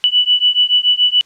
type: beating tone pair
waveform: sine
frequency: 2960 / 2967 Hz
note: F#7 / F#7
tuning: 0 / +4 cents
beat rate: 7 Hz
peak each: -13 dBFS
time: 0.04-1.21 s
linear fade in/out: 0 ms
effects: white hiss -52 dBFS RMS until 1.25 s + low-pass 6000 Hz 12 dB/octave